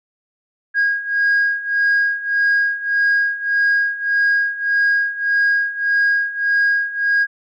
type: beating tone pair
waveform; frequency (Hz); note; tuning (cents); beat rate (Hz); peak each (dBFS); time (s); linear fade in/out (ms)
sine; 1635 / 1636.7; G#6 / G#6; -28 / -26; 1.7; -18 / -15; 0.74-7.27; 50
effects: tanh soft clip ceiling -10 dBFS